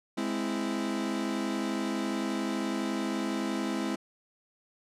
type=chord; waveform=40% pulse; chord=Ab augmented; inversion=none; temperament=equal with one note detuned; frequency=207.7 / 259.4 / 329.6 Hz; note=Ab3 / C4 / E4; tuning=0 / -15 / 0 cents; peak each=-33 dBFS; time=0.17-3.96 s; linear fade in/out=10 ms; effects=low-pass 9000 Hz 12 dB/octave